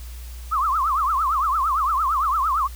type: tone with vibrato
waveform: sine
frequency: 1171 Hz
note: D6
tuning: 5 cents flat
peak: -18 dBFS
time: 0.51-2.68 s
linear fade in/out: 20 ms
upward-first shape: triangle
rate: 8.8 Hz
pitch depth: 260 cents each way
effects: added 60 Hz sine -33 dBFS peak until 2.75 s + white hiss -46 dBFS RMS until 2.75 s